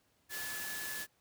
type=tone in noise; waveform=sine; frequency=1720 Hz; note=A6; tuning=40 cents flat; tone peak=-42 dBFS; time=0.29-1.07 s; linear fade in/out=50 ms; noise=white; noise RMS=-42 dBFS; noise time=0.29-1.07 s; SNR=-3 dB; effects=pink hiss -73 dBFS RMS until 1.2 s + high-pass 60 Hz 12 dB/octave